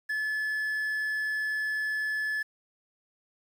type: tone with quantisation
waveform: triangle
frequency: 1726 Hz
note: A6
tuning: 34 cents flat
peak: -26 dBFS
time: 0.09-2.43 s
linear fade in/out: 10 ms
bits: 9
effects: none